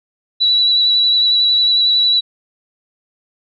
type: tone with vibrato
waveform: sine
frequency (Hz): 3932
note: B7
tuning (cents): -8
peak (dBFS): -10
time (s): 0.4-2.21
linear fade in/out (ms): 20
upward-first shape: sine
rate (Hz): 11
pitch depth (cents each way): 17
effects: none